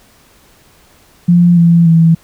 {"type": "tone with pitch steps", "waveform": "sine", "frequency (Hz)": [174.2, 169.24, 164.42], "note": ["F3", "E3", "E3"], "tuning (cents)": [-4, 46, -4], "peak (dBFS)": -4, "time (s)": [1.28, 2.15], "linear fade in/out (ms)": 10, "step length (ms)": 290, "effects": ["pink hiss -47 dBFS RMS until 2.23 s"]}